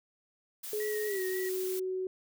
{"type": "noise", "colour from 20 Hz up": "blue", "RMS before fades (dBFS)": -41, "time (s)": [0.63, 1.8], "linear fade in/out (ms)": 10}
{"type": "tone with pitch glide", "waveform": "sine", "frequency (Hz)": [423.7, 373.1], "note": ["G#4", "F#4"], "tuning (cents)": [35, 14], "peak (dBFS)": -31, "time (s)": [0.73, 2.07], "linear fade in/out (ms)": 2, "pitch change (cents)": -221, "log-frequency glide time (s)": [1.07, 1.2]}
{"type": "tone with vibrato", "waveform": "sine", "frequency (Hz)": 1901, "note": "A#6", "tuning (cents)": 33, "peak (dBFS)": -40, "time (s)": [0.8, 1.49], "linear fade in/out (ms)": 2, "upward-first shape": "sine", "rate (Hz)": 3.7, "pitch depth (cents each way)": 39}
{"effects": []}